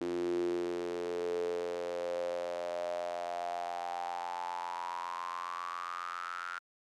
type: tone with high-pass filter sweep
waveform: sawtooth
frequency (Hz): 87.31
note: F2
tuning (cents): 0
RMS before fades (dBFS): -37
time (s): 0.01-6.59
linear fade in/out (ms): 0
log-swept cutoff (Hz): 320 to 1400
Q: 9.7
effects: low-pass 7000 Hz 12 dB/octave